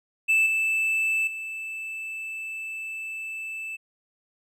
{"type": "tone with level steps", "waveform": "triangle", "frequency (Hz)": 2637, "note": "E7", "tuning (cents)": 0, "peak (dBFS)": [-16, -20, -30], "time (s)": [0.28, 3.77], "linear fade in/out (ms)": 20, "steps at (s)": [0.46, 1.27], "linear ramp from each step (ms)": 5, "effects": []}